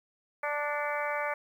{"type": "harmonic tone with a mistuned harmonic", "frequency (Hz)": 293.7, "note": "D4", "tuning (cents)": 0, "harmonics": [2, 3, 4, 5, 6, 7, 8], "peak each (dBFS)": [-34, -36, -37, -38, -39, -39, -40], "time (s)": [0.43, 1.34], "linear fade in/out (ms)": 5, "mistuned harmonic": 8, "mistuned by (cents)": -45, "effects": ["10-bit"]}